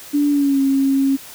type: tone with pitch glide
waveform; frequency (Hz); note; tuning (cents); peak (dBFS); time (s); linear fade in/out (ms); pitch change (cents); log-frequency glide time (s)
sine; 290 to 272.1; D4 to C#4; -22 to -32; -13; 0.13-1.17; 20; -110; 0.3-0.6
effects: white hiss -38 dBFS RMS until 1.34 s